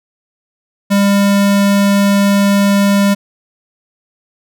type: tone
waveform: square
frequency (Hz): 200.2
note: G3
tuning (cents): +37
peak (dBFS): -9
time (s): 0.9-3.15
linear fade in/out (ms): 20
effects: none